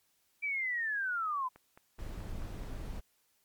sine linear sweep, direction down, 2343 to 987.8 Hz, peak -31 dBFS, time 0.42-1.49 s, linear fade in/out 20 ms
click train, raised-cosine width 0.5 ms, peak -38 dBFS, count 6, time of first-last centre 1.56-2.635 s, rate 4.65 Hz
brown noise, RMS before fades -40 dBFS, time 1.98-3.01 s, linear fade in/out 20 ms
effects white hiss -73 dBFS RMS until 3.44 s + MP3 96 kbps

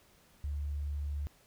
sine tone, 72.5 Hz, D2, 22 cents flat, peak -33 dBFS, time 0.44-1.27 s, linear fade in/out 0 ms, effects pink hiss -64 dBFS RMS until 1.46 s

